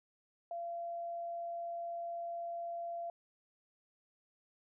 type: tone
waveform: sine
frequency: 684 Hz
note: F5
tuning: 36 cents flat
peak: -38 dBFS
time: 0.51-3.1 s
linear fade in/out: 2 ms
effects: none